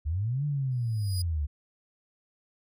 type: linear two-way sweep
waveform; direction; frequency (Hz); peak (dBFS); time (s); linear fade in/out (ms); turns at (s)
sine; up then down; 69.3 to 148.9 to 69.3; -26; 0.05-1.47; 20; 0.45
type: tone with exponential growth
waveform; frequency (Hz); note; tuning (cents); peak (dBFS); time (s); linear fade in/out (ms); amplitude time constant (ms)
25% pulse; 4933; D#8; -16; -28; 0.71-1.22; 5; 110
effects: none